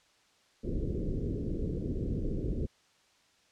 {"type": "low-pass noise", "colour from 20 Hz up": "pink", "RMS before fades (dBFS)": -33, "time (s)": [0.63, 2.67], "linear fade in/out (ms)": 20, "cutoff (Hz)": 470, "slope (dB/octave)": 48, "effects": ["white hiss -66 dBFS RMS until 3.51 s", "low-pass 6000 Hz 12 dB/octave"]}